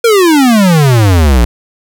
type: exponential sweep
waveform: square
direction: down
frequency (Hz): 480.6 to 56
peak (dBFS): -5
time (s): 0.04-1.45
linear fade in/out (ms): 5
effects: none